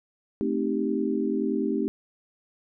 sine chord, A half-diminished seventh, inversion none, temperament equal, 220 / 261.6 / 311.1 / 392 Hz, A3 / C4 / Eb4 / G4, 0 / 0 / 0 / 0 cents, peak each -29 dBFS, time 0.41-1.88 s, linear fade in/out 0 ms, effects none

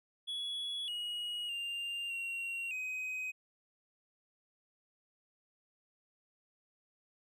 triangle tone with pitch steps, 3376 / 2897 / 2794 / 2748 / 2518 Hz, G#7 / F#7 / F7 / F7 / D#7, +28 / -37 / 0 / -29 / +20 cents, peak -35 dBFS, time 0.27-3.32 s, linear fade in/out 20 ms, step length 610 ms, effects none

